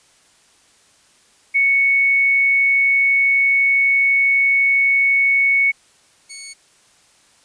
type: tone pair in turn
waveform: sine / 5% pulse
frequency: 2217 / 2217 Hz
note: C#7 / C#7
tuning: 0 / 0 cents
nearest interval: unison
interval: 0 cents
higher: neither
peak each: -12 / -20 dBFS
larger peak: first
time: 1.54-5.72 / 6.29-6.54 s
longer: first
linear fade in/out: 20 ms
effects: white hiss -54 dBFS RMS until 7.44 s + resampled to 22050 Hz